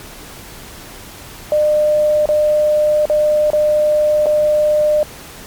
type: tone with dropouts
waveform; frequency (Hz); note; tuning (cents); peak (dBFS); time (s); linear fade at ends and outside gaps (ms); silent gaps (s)
sine; 603; D5; +46; -10; 1.52-5.03; 1; 2.257-2.289 / 3.055-3.098 / 3.503-3.532 / 4.259-4.266
effects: pink hiss -35 dBFS RMS until 5.46 s + MP3 96 kbps